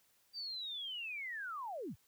sine linear sweep, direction down, 4722 to 65.41 Hz, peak -40 dBFS, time 0.33-1.96 s, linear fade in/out 50 ms, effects white hiss -72 dBFS RMS until 2.07 s

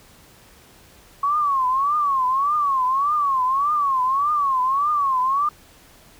sine tone with vibrato, 1106 Hz, C#6, 4 cents flat, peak -17 dBFS, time 1.23-5.49 s, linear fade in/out 5 ms, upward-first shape triangle, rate 1.7 Hz, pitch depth 180 cents each way, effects pink hiss -50 dBFS RMS until 6.19 s

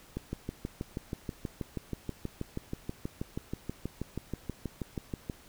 click train, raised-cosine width 3 ms, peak -21 dBFS, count 33, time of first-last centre 0.17-5.298 s, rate 6.24 Hz, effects pink hiss -56 dBFS RMS until 5.48 s

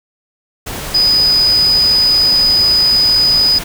sine tone in noise, 4978 Hz, D#8, in tune, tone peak -8 dBFS, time 0.94-3.59 s, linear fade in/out 10 ms, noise pink, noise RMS -24 dBFS, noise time 0.66-3.64 s, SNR +13 dB, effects none

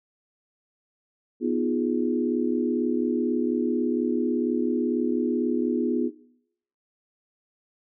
sine chord, F half-diminished seventh, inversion second, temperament equal, 246.9 / 311.1 / 349.2 / 415.3 Hz, Cb4 / Eb4 / F4 / Ab4, 0 / 0 / 0 / 0 cents, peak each -25 / -30 / -27 / -30 dBFS, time 1.4-6.11 s, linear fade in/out 50 ms, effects noise-tail reverb RT60 0.7 s tail -18 dB re dry

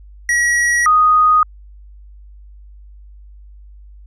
square / sine tone pair in turn, 1915 / 1243.2 Hz, A#6 / D#6, +46 / -2 cents, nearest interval perfect fifth, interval 748 cents, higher first, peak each -13 / -8 dBFS, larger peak second, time 0.29-0.86 / 0.86-1.43 s, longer neither, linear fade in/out 2 ms, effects added 50 Hz sine -37 dBFS peak until 4.06 s + resampled to 22050 Hz

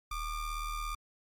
square ring-modulated tone, 587.3 Hz, D5, in tune, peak -32 dBFS, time 0.11-0.95 s, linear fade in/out 5 ms, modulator 626 Hz, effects MP3 64 kbps

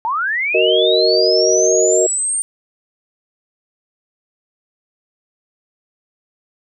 sine linear sweep, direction up, 856 to 8870 Hz, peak -16 dBFS, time 0.05-2.42 s, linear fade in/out 0 ms
sine chord, D# minor, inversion first, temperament just, 373.4 / 466.7 / 622.3 Hz, F#4 / A#4 / D#5, +16 / +2 / 0 cents, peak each -16 dBFS, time 0.54-2.07 s, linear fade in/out 10 ms
effects none

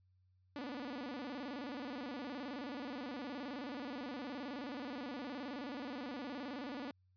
sawtooth tone with vibrato, 266.7 Hz, C4, 33 cents sharp, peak -38 dBFS, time 0.56-6.91 s, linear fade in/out 0 ms, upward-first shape square, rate 19 Hz, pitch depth 150 cents each way, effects added 92 Hz sine -69 dBFS peak until 7.16 s + resampled to 11025 Hz

